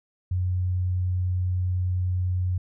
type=tone; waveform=sine; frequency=91 Hz; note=F#2; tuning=28 cents flat; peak=-22 dBFS; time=0.31-2.58 s; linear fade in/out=5 ms; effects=none